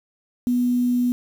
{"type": "tone with quantisation", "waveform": "sine", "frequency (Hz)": 245.5, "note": "B3", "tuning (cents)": -10, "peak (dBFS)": -17, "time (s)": [0.47, 1.12], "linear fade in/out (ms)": 0, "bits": 7, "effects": []}